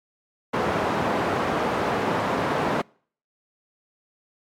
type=band-pass noise; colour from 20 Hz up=white; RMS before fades=-24 dBFS; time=0.53-2.82 s; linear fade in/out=10 ms; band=120 to 960 Hz; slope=12 dB/octave; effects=noise-tail reverb RT60 0.5 s tail -26 dB re dry + MP3 96 kbps